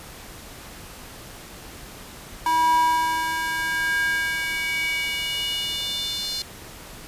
square tone with high-pass filter sweep, 323.2 Hz, E4, 34 cents flat, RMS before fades -24 dBFS, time 2.46-6.42 s, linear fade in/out 2 ms, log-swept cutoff 860 to 4200 Hz, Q 5.3, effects pink hiss -41 dBFS RMS until 7.07 s + resampled to 32000 Hz

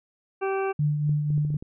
harmonic tone, 387.8 Hz, G4, 19 cents flat, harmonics 1 / 2 / 3 / 4 / 6 / 7, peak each -25 / -31 / -35 / -37 / -41 / -42 dBFS, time 0.41-0.73 s, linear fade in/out 20 ms
sine tone with tremolo, 148.6 Hz, D3, 21 cents sharp, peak -19 dBFS, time 0.79-1.57 s, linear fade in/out 5 ms, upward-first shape triangle, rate 3.9 Hz, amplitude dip 50%
clicks, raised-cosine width 3 ms, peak -27 dBFS, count 7, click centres 1.094 / 1.304 / 1.379 / 1.45 / 1.504 / 1.543 / 1.625 s
effects none

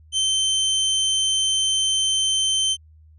sawtooth tone, 3100 Hz, G7, 20 cents flat, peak -15 dBFS, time 0.12-2.77 s, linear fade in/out 50 ms, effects added 78 Hz sine -47 dBFS peak until 3.18 s + resampled to 24000 Hz

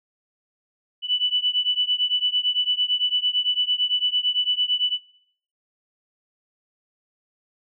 sine beating tone pair, 2971 / 2979.9 Hz, F#7 / F#7, +6 / +12 cents, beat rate 8.9 Hz, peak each -23 / -24 dBFS, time 1.02-4.98 s, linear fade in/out 50 ms, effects noise-tail reverb RT60 0.6 s tail -18 dB re dry

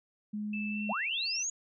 sine tone, 210 Hz, G#3, 19 cents sharp, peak -33 dBFS, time 0.33-0.93 s, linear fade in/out 10 ms
sine tone with pitch glide, 2637 to 2706 Hz, E7 to E7, 0 to +45 cents, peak -37 dBFS, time 0.53-1.43 s, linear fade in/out 5 ms, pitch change +45 cents, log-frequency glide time 0.7-0.85 s
sine linear sweep, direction up, 554.4 to 6870 Hz, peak -31 dBFS, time 0.89-1.5 s, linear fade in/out 5 ms
effects none

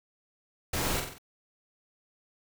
pink noise with echo, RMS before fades -31 dBFS, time 0.73-1 s, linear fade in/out 5 ms, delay 46 ms, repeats 4, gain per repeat -5 dB, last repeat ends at 1.184 s, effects none

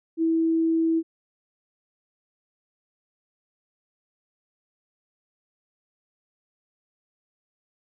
sine tone, 326.4 Hz, E4, 17 cents flat, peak -19 dBFS, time 0.17-1.03 s, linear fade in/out 50 ms, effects none

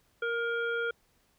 harmonic tone with a mistuned harmonic, 466.2 Hz, A#4, in tune, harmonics 1 / 3 / 5 / 7, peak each -32 / -31 / -47 / -45 dBFS, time 0.22-0.91 s, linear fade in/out 5 ms, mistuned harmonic 3, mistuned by +16 cents, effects pink hiss -69 dBFS RMS until 1.38 s

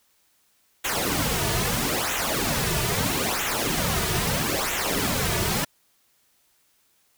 pink noise with flanger, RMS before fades -25 dBFS, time 0.84-5.65 s, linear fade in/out 10 ms, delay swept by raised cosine 0.2 to 3.8 ms, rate 0.77 Hz, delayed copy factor -0.75, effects white hiss -65 dBFS RMS until 7.17 s

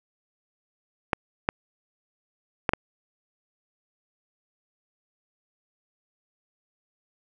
clicks, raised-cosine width 0.5 ms, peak -6 dBFS, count 4, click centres 1.132 / 1.489 / 2.692 / 2.735 s, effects none

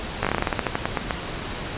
slowing click train, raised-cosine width 0.5 ms, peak -6 dBFS, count 16, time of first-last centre 0.23-1.108 s, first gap 17 ms, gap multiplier 1.16, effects pink hiss -31 dBFS RMS until 1.77 s + resampled to 8000 Hz

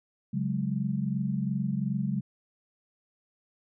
sine chord, C# suspended fourth, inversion none, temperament equal, 138.59 / 185 / 207.7 Hz, C#3 / F#3 / G#3, 0 / 0 / 0 cents, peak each -31 dBFS, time 0.33-2.21 s, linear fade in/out 10 ms, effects none

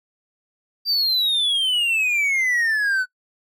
triangle exponential sweep, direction down, 4730 to 1480 Hz, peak -16 dBFS, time 0.85-3.06 s, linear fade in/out 50 ms, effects noise-tail reverb RT60 0.1 s tail -23 dB re dry

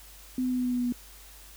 sine tone with pitch steps, 254.7 / 253.1 / 251.5 / 249.9 / 248.3 / 246.7 / 245.2 / 243.6 Hz, C4 / B3 / B3 / B3 / B3 / B3 / B3 / B3, -46 / +43 / +32 / +21 / +9 / -2 / -12 / -24 cents, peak -25 dBFS, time 0.38-0.924 s, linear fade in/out 2 ms, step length 68 ms, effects added 50 Hz sine -51 dBFS peak until 1.56 s + white hiss -51 dBFS RMS until 1.56 s

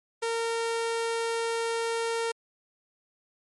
sawtooth tone, 459.5 Hz, A#4, 25 cents flat, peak -23 dBFS, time 0.22-2.32 s, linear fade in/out 10 ms, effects MP3 48 kbps

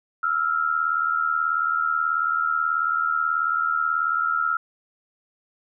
sine tone pair together, 1318.5 / 1396.9 Hz, E6 / F6, 0 / 0 cents, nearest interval minor second, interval 100 cents, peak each -23 dBFS, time 0.23-4.57 s, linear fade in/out 5 ms, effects none

